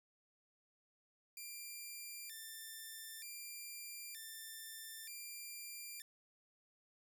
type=tone with vibrato; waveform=5% pulse; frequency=2061 Hz; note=C7; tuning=27 cents flat; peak=-38 dBFS; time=1.37-6.02 s; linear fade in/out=2 ms; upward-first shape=square; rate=0.54 Hz; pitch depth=250 cents each way; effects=none